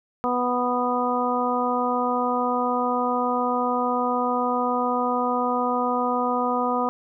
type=harmonic tone; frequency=246.9 Hz; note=B3; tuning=in tune; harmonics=1 / 2 / 3 / 4 / 5; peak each=-27 / -27 / -27 / -27 / -27 dBFS; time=0.24-6.89 s; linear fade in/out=0 ms; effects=none